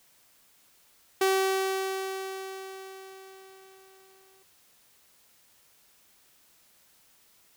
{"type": "tone with exponential decay", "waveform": "sawtooth", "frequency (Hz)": 383.1, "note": "G4", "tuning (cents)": -40, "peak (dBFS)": -17, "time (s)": [1.21, 4.43], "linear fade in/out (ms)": 5, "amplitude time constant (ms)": 700, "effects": ["white hiss -62 dBFS RMS until 7.56 s"]}